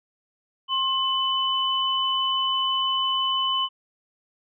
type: tone pair together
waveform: sine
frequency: 1063 / 3002 Hz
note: C6 / F#7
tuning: +27 / +24 cents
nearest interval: octave + tritone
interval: 1797 cents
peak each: -25 / -23 dBFS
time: 0.68-3.69 s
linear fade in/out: 50 ms
effects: none